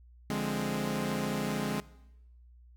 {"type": "chord", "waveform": "sawtooth", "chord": "D half-diminished seventh", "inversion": "none", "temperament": "equal", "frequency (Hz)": [146.83, 174.61, 207.7, 261.6], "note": ["D3", "F3", "Ab3", "C4"], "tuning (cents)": [0, 0, 0, 0], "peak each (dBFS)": [-33, -35, -29, -33], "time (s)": [0.3, 1.8], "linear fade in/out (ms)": 0, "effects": ["noise-tail reverb RT60 0.9 s tail -20 dB re dry", "added 60 Hz sine -53 dBFS peak until 2.76 s"]}